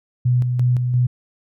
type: tone with tremolo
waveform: sine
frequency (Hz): 124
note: B2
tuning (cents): +7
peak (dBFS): -13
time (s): 0.25-1.07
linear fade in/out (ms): 10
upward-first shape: square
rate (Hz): 2.9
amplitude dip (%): 40
effects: none